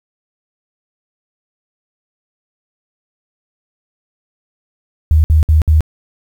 sine tone bursts, 77.78 Hz, D#2, in tune, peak -6 dBFS, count 4, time 5.11-5.807 s, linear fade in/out 0 ms, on 130 ms, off 59 ms, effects 7-bit

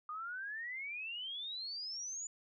sine exponential sweep, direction up, 1208 to 7040 Hz, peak -40 dBFS, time 0.09-2.27 s, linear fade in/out 2 ms, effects none

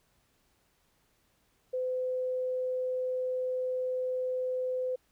sine tone, 509 Hz, C5, 48 cents flat, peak -29 dBFS, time 1.73-4.96 s, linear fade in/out 10 ms, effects pink hiss -71 dBFS RMS until 5.11 s

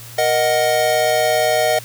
square chord, D# minor, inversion second, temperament equal with one note detuned, 469.9 / 622.3 / 740 Hz, A#4 / D#5 / F#5, +14 / 0 / 0 cents, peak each -23 / -17 / -20 dBFS, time 0.18-1.79 s, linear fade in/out 5 ms, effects added 117 Hz sine -38 dBFS peak until 1.84 s + white hiss -38 dBFS RMS until 1.84 s

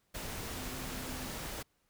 sine tone in noise, 256.1 Hz, C4, 37 cents flat, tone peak -47 dBFS, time 0.56-1.31 s, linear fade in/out 10 ms, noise pink, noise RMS -41 dBFS, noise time 0.14-1.63 s, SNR -9 dB, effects pink hiss -75 dBFS RMS until 1.89 s

